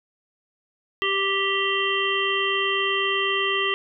harmonic tone, 392 Hz, G4, in tune, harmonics 1 / 3 / 5 / 7 / 8, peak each -27 / -27 / -27 / -27 / -27 dBFS, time 1.02-3.74 s, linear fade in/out 0 ms, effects none

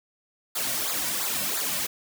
white noise with flanger, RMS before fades -28 dBFS, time 0.55-1.87 s, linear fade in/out 10 ms, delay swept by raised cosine 0.34 to 2.44 ms, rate 2.9 Hz, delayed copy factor -0.85, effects none

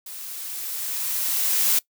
blue noise with level ramp, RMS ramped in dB -37 to -19 dBFS, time 0.06-1.79 s, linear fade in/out 5 ms, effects noise-tail reverb RT60 0.1 s tail -22 dB re dry

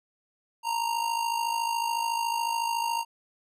square tone with amplitude modulation, 928 Hz, A#5, 8 cents flat, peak -24 dBFS, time 0.63-3.05 s, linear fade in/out 50 ms, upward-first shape sine, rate 53.9 Hz, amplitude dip 65%, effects resampled to 32000 Hz

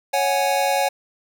square chord, C# suspended fourth, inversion none, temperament equal, 554.4 / 740 / 830.6 Hz, C#5 / F#5 / G#5, 0 / 0 / 0 cents, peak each -23 dBFS, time 0.13-0.89 s, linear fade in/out 10 ms, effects none

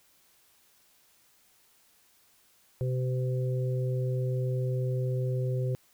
harmonic tone, 127.8 Hz, C3, 40 cents flat, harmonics 1 / 3 / 4, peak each -27 / -37 / -37 dBFS, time 2.81-5.75 s, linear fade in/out 0 ms, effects white hiss -64 dBFS RMS until 5.93 s

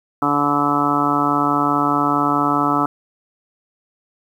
harmonic tone, 144.7 Hz, D3, 25 cents flat, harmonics 1 / 2 / 3 / 4 / 5 / 6 / 7 / 8 / 9, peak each -29 / -20 / -29 / -31 / -24 / -25 / -24 / -23 / -20 dBFS, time 0.22-2.86 s, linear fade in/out 2 ms, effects 8-bit

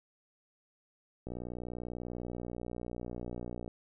click train, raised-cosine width 2 ms, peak -27 dBFS, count 146, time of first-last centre 1.27-3.679 s, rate 60.2 Hz, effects none

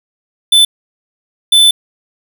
square tone bursts at uneven times, 3517 Hz, A7, 1 cent flat, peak -5 dBFS, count 2, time 0.52-0.65 / 1.52-1.71 s, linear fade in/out 5 ms, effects none

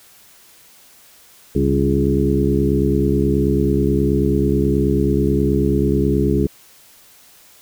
harmonic tone with a mistuned harmonic, 69.3 Hz, C#2, in tune, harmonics 1 / 2 / 3 / 4 / 5 / 6, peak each -21 / -21 / -21 / -21 / -21 / -21 dBFS, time 1.55-6.47 s, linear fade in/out 5 ms, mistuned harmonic 3, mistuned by -66 cents, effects white hiss -48 dBFS RMS until 7.61 s

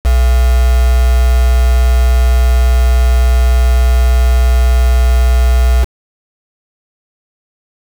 sine tone with quantisation, 61.74 Hz, B1, in tune, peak -6 dBFS, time 0.04-5.85 s, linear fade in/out 20 ms, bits 3, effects none

